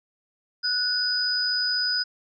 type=tone pair together; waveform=sine; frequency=1480 / 4978 Hz; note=F#6 / D#8; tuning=0 / 0 cents; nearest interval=octave + major sixth; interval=2100 cents; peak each=-28 / -23 dBFS; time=0.63-2.04 s; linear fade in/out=20 ms; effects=none